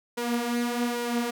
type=tone with flanger; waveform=sawtooth; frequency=239.4 Hz; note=A#3; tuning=46 cents sharp; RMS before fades=-28 dBFS; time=0.17-1.31 s; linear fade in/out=10 ms; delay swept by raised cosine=2 to 7.9 ms; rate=1.2 Hz; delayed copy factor=+0.55; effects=none